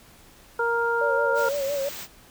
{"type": "harmonic tone", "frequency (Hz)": 467.3, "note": "A#4", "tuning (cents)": 4, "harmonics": [1, 2, 3], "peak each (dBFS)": [-25, -27, -25], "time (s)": [0.59, 1.49], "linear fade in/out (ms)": 5}
{"type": "tone with vibrato", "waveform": "sine", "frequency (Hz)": 560, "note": "C#5", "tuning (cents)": 18, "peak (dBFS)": -24, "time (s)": [1.01, 1.89], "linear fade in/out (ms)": 5, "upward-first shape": "sine", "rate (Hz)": 5.9, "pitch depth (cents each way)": 62}
{"type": "band-stop noise", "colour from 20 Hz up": "white", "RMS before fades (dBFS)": -37, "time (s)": [1.34, 2.08], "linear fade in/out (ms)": 50, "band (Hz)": [8600, 13000], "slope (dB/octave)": 96}
{"effects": ["pink hiss -52 dBFS RMS until 2.3 s"]}